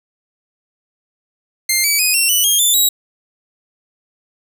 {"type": "tone with pitch steps", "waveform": "10% pulse", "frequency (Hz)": [2100, 2290, 2497, 2723, 2970, 3239, 3532, 3851], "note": ["C7", "D7", "D#7", "F7", "F#7", "G#7", "A7", "B7"], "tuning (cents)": [6, -44, 6, -44, 6, -44, 6, -44], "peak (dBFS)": -4, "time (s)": [1.69, 2.89], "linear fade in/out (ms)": 5, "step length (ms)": 150, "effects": []}